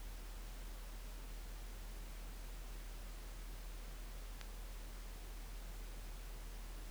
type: click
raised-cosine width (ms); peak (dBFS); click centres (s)
0.2; -29; 4.413
effects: added 40 Hz sine -46 dBFS peak until 6.9 s + pink hiss -57 dBFS RMS until 6.9 s